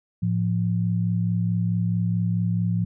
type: tone pair together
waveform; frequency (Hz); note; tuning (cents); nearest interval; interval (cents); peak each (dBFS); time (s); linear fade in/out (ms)
sine; 110 / 174.61; A2 / F3; 0 / 0; minor sixth; 800; -23; 0.22-2.85; 10
effects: none